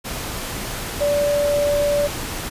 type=tone in noise; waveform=sine; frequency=580 Hz; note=D5; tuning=22 cents flat; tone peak=-16 dBFS; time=1-2.08 s; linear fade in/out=20 ms; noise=pink; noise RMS=-28 dBFS; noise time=0.04-2.5 s; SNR=+9 dB; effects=resampled to 32000 Hz